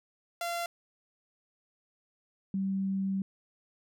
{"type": "tone pair in turn", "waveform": ["sawtooth", "sine"], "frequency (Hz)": [687, 193.4], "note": ["F5", "G3"], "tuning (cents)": [-29, -23], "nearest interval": "octave + minor seventh", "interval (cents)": 2194, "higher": "first", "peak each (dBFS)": -28, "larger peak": "neither", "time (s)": [[0.41, 0.66], [2.54, 3.22]], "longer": "second", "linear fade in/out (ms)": 2, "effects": []}